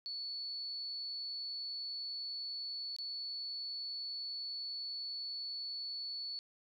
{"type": "tone with dropouts", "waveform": "sine", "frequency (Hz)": 4435, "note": "C#8", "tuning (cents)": 0, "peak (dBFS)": -39, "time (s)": [0.06, 6.39], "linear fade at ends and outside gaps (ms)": 0, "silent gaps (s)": [2.964, 2.986], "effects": ["13-bit"]}